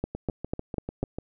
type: two click trains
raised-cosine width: 2 ms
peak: -19 / -14 dBFS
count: 8 / 5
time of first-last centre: 0.15-1.186 / 0.04-1.03 s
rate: 6.76 / 4.04 Hz
effects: none